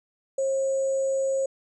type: tone with sample-and-hold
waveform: sine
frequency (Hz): 538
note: C5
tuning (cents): +48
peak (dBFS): -22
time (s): 0.38-1.46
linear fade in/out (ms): 5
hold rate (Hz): 7350
effects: resampled to 22050 Hz